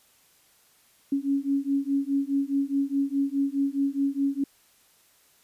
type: beating tone pair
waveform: sine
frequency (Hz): 275.2 / 280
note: C#4 / C#4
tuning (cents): -12 / +18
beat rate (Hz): 4.8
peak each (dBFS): -26 / -26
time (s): 1.12-4.44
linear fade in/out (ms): 5
effects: white hiss -61 dBFS RMS until 5.43 s + resampled to 32000 Hz